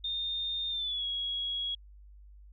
sine tone with pitch glide, 3643 to 3321 Hz, A#7 to G#7, -41 to -1 cents, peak -31 dBFS, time 0.04-1.75 s, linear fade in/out 5 ms, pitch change -160 cents, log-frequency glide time 0.7-1.05 s, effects added 50 Hz sine -50 dBFS peak until 2.52 s

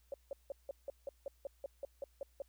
sine tone bursts, 554.4 Hz, C#5, in tune, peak -38 dBFS, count 13, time 0.12-2.42 s, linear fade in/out 2 ms, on 20 ms, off 170 ms, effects added 60 Hz sine -67 dBFS peak until 2.48 s + white hiss -75 dBFS RMS until 2.48 s

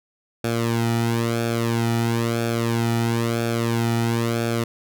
sawtooth tone with flanger, 116.2 Hz, A#2, 5 cents flat, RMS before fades -22 dBFS, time 0.44-4.64 s, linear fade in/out 5 ms, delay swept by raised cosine 1 to 1.87 ms, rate 1 Hz, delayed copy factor -0.75, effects none

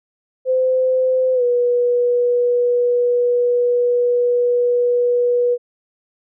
sine tone with pitch glide, 515 to 486.4 Hz, C5 to B4, -28 to -26 cents, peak -13 dBFS, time 0.45-5.58 s, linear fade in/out 50 ms, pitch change -98 cents, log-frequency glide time 1.34-1.43 s, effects none

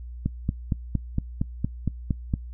click train, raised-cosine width 5 ms, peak -11 dBFS, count 10, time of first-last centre 0.26-2.339 s, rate 4.33 Hz, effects noise-tail reverb RT60 0.1 s tail -22 dB re dry + added 60 Hz sine -35 dBFS peak until 2.53 s

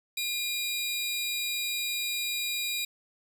sawtooth tone pair together, 2416 / 3835 Hz, D7 / A#7, +48 / +48 cents, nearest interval minor sixth, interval 800 cents, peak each -29 / -29 dBFS, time 0.17-2.85 s, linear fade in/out 5 ms, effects none

